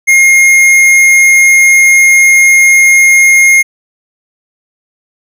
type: tone with hard clipping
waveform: triangle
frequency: 2138 Hz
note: C7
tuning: 37 cents sharp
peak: -4 dBFS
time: 0.07-3.63 s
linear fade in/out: 20 ms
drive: 15 dB
effects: none